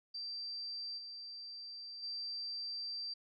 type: tone with level steps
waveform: sine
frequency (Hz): 4690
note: D8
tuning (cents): -3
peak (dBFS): -40 / -45 / -39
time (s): 0.14-3.14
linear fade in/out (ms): 10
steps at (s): 0.97 / 2.02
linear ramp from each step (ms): 20
effects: none